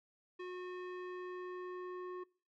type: tone with low-pass filter sweep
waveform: square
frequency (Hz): 363.1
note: F#4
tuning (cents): -33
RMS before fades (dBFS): -45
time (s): 0.39-2.24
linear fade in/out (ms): 10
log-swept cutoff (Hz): 2600 to 1300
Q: 1.3
effects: noise-tail reverb RT60 0.4 s tail -23 dB re dry